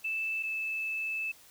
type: tone pair in turn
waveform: sine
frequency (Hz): 2637 / 2623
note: E7 / E7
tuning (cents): 0 / -9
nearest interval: unison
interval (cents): 9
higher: first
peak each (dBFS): -30 / -31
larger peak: first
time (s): 0.04-0.43 / 0.43-1.32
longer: second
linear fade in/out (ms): 10
effects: white hiss -57 dBFS RMS until 1.5 s